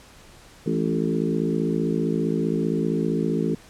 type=harmonic tone with a mistuned harmonic; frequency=55.3 Hz; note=A1; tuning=9 cents sharp; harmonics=3 / 4 / 5 / 6 / 7 / 8; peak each=-26 / -27 / -28 / -29 / -29 / -30 dBFS; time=0.66-3.55 s; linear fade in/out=5 ms; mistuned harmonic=4; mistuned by=-43 cents; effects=pink hiss -49 dBFS RMS until 3.69 s + low-pass 10000 Hz 12 dB/octave